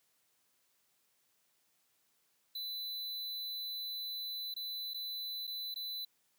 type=tone with dropouts; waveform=square; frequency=4000 Hz; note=B7; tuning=21 cents sharp; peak=-39 dBFS; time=2.55-6.05 s; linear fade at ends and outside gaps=5 ms; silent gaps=4.541-4.563 / 4.936-4.943 / 5.47-5.475 / 5.743-5.759 s; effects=white hiss -75 dBFS RMS until 6.38 s + high-pass 100 Hz 12 dB/octave